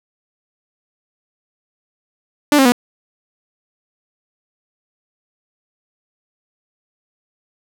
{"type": "tone with pitch steps", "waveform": "sawtooth", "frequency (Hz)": [293.7, 267.8, 244.1], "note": ["D4", "C4", "B3"], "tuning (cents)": [0, 40, -20], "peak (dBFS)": -5, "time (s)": [2.52, 2.721], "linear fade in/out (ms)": 2, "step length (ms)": 67, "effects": []}